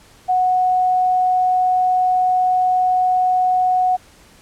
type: tone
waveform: sine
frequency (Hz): 736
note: F#5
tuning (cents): -9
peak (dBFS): -13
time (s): 0.28-3.97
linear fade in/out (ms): 20
effects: pink hiss -48 dBFS RMS until 4.41 s + low-pass 11000 Hz 12 dB/octave